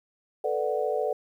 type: chord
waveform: sine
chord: B minor seventh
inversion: third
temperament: equal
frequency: 440 / 493.9 / 587.3 / 740 Hz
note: A4 / B4 / D5 / F#5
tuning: 0 / 0 / 0 / 0 cents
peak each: -29 / -30 / -30 / -32 dBFS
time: 0.44-1.13 s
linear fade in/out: 5 ms
effects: 10-bit